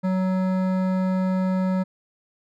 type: tone with hard clipping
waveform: sine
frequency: 186.7 Hz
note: F#3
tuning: 16 cents sharp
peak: -22 dBFS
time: 0.03-1.84 s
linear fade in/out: 20 ms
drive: 14 dB
effects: none